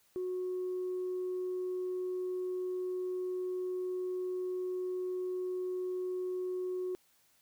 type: tone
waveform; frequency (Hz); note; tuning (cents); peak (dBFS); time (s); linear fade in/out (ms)
sine; 366.4; F#4; -17; -32; 0.16-6.95; 0
effects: tanh soft clip ceiling -30 dBFS + white hiss -69 dBFS RMS until 7.41 s